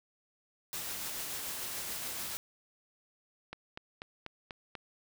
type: noise with tremolo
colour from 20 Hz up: white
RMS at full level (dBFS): -38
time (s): 0.73-2.37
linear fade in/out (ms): 0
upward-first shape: triangle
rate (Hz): 6.9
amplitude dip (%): 25
type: click train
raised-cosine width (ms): 0.3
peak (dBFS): -25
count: 6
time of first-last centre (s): 3.53-4.752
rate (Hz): 4.09
effects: none